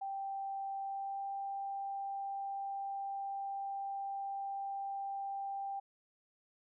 sine tone with pitch glide, 784 to 789.5 Hz, G5 to G5, 0 to +12 cents, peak -37 dBFS, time 0.01-5.8 s, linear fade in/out 10 ms, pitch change +12 cents, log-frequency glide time 0.81-1.24 s, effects none

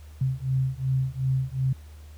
sine beating tone pair, 130.6 / 133.3 Hz, C3 / C3, -3 / +33 cents, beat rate 2.7 Hz, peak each -26 dBFS, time 0.21-1.73 s, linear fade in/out 5 ms, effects added 75 Hz sine -42 dBFS peak until 2.17 s + pink hiss -57 dBFS RMS until 2.17 s

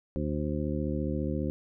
harmonic tone, 74.7 Hz, D2, 30 cents sharp, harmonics 1 / 2 / 3 / 4 / 5 / 7, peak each -34 / -34 / -34 / -35 / -38 / -38 dBFS, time 0.16-1.5 s, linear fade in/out 0 ms, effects none

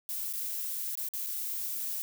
violet noise with dropouts, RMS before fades -35 dBFS, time 0.09-2.02 s, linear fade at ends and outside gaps 0 ms, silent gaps 0.328-0.336 / 0.953-0.974 / 1.087-1.137 / 1.263-1.269 s, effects none

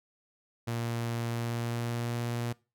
sawtooth tone with pitch glide, 117.1 to 118.87 Hz, A#2 to A#2, +8 to +34 cents, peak -27 dBFS, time 0.67-2.53 s, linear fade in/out 10 ms, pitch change +26 cents, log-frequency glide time 1.29-2.17 s, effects noise-tail reverb RT60 0.3 s tail -22 dB re dry

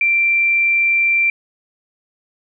sine tone, 2356 Hz, D7, 5 cents sharp, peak -12 dBFS, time 0.01-1.3 s, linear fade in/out 2 ms, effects none

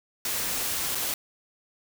white noise with dropouts, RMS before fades -29 dBFS, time 0.25-1.14 s, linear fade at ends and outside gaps 2 ms, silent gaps 0.949-0.953 s, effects none

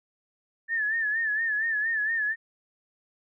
sine tone with vibrato, 1762 Hz, A6, 2 cents sharp, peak -24 dBFS, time 0.68-2.36 s, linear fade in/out 50 ms, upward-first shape sine, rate 4.3 Hz, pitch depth 83 cents each way, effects none

